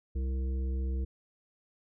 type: harmonic tone with a mistuned harmonic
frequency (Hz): 65.41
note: C2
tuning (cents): 0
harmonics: 1 / 3 / 5 / 7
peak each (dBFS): -29 / -44 / -46 / -49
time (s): 0.15-1.05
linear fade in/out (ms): 10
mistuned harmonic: 5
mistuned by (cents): +23
effects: none